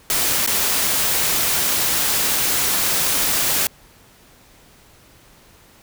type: noise with dropouts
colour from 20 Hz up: white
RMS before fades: -19 dBFS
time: 0.1-3.67 s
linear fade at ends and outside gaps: 1 ms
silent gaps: 0.463-0.474 s
effects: pink hiss -50 dBFS RMS until 5.82 s